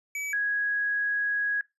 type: tone pair in turn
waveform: square / sine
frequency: 2288 / 1660.3 Hz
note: D7 / G#6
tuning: -46 / -1 cents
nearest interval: tritone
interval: 555 cents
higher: first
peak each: -31 / -24 dBFS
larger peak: second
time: 0.15-0.33 / 0.33-1.61 s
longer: second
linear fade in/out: 2 ms
effects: noise-tail reverb RT60 0.2 s tail -21 dB re dry + resampled to 32000 Hz